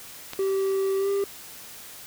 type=click; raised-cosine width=0.2 ms; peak=-16 dBFS; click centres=0.334 s
type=tone with pitch glide; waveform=triangle; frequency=387.5 to 397.7 Hz; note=G4 to G4; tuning=-20 to +25 cents; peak=-20 dBFS; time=0.39-1.24 s; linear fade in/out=2 ms; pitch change=+45 cents; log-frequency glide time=0.98-1.09 s
effects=white hiss -43 dBFS RMS until 2.06 s